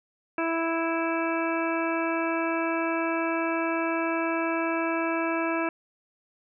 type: harmonic tone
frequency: 329.6 Hz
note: E4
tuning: in tune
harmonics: 1 / 2 / 3 / 4 / 5 / 7 / 8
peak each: -28 / -31 / -33 / -34 / -35 / -36 / -37 dBFS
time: 0.38-5.69 s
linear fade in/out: 2 ms
effects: none